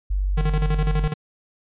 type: tone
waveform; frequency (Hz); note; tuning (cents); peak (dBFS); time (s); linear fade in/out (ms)
sine; 48.05; G1; -34; -19; 0.1-1.08; 10
type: tone with tremolo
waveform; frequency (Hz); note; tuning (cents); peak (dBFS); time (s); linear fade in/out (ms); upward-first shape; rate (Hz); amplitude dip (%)
square; 152.4; D#3; -36; -21; 0.37-1.14; 10; square; 12; 70
effects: resampled to 8000 Hz